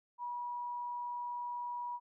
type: tone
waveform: sine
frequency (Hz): 968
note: B5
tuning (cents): -35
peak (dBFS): -37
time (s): 0.18-2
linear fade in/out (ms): 50
effects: none